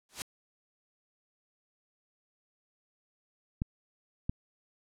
white noise with exponential growth, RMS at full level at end -30 dBFS, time 0.09-0.22 s, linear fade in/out 1 ms, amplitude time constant 28 ms
clicks, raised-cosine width 5 ms, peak -18 dBFS, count 2, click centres 3.619 / 4.295 s
effects low-pass 9000 Hz 12 dB/octave

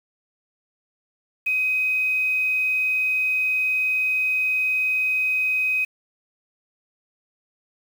sine tone with quantisation, 2519 Hz, D#7, 21 cents sharp, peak -19 dBFS, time 1.46-5.85 s, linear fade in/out 10 ms, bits 7, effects none

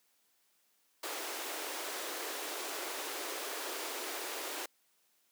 pink high-pass noise, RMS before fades -40 dBFS, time 1.03-4.66 s, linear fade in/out 5 ms, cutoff 310 Hz, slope 48 dB/octave, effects white hiss -73 dBFS RMS until 5.31 s + high-pass 200 Hz 12 dB/octave

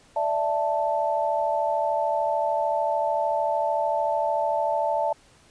sine chord, D suspended second, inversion none, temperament just, 587.3 / 660.7 / 881 Hz, D5 / E5 / A5, 0 / +4 / +2 cents, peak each -27 / -26 / -25 dBFS, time 0.16-5.13 s, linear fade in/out 5 ms, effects pink hiss -56 dBFS RMS until 5.5 s + resampled to 22050 Hz

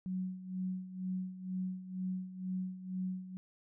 sine tone with tremolo, 185.4 Hz, F#3, 4 cents sharp, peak -33 dBFS, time 0.06-3.37 s, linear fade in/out 0 ms, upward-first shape sine, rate 2.1 Hz, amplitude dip 75%, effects none

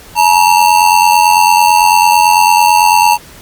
square ring-modulated tone, 901 Hz, A5, 41 cents sharp, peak -3 dBFS, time 0.15-3.18 s, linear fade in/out 50 ms, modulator 44.5 Hz, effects pink hiss -36 dBFS RMS until 3.41 s + Opus 48 kbps

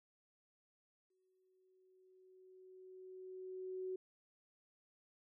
sine tone with exponential growth, 372.7 Hz, F#4, 13 cents sharp, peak -39 dBFS, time 1.1-3.96 s, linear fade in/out 5 ms, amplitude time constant 620 ms, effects none

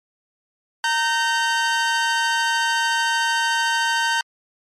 sawtooth tone pair together, 923 / 1542.8 Hz, A#5 / G6, -17 / -28 cents, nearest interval major sixth, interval 889 cents, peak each -17 dBFS, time 0.84-4.21 s, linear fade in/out 2 ms, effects low-pass 7000 Hz 12 dB/octave + MP3 64 kbps

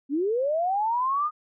sine linear sweep, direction up, 261.6 to 1244.5 Hz, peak -22 dBFS, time 0.09-1.31 s, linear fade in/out 50 ms, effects none

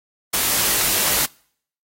white noise with comb filter, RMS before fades -19 dBFS, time 0.33-1.26 s, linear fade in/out 10 ms, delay 20 ms, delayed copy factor +0.6, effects noise-tail reverb RT60 0.6 s tail -26 dB re dry + AAC 48 kbps

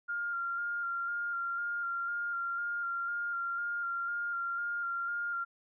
sine tone with vibrato, 1396.9 Hz, F6, in tune, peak -32 dBFS, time 0.08-5.45 s, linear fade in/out 20 ms, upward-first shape square, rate 2 Hz, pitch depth 17 cents each way, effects none

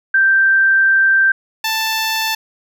sine / 10% pulse tone pair in turn, 1568 / 882.8 Hz, G6 / A5, 0 / +5 cents, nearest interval minor seventh, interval 995 cents, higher first, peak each -9 / -8 dBFS, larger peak second, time 0.14-1.32 / 1.64-2.35 s, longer first, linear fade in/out 5 ms, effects none

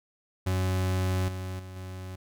40% pulse tone with level steps, 93 Hz, F#2, 9 cents sharp, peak -24 / -32 / -39 / -36 dBFS, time 0.46-2.16 s, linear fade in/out 10 ms, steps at 1.28 / 1.59 / 1.76 s, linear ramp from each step 5 ms, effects none

